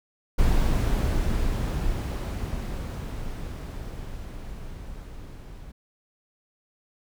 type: noise with level ramp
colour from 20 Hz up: brown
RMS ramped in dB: -21 to -42 dBFS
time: 0.38-5.72 s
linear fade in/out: 10 ms
effects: none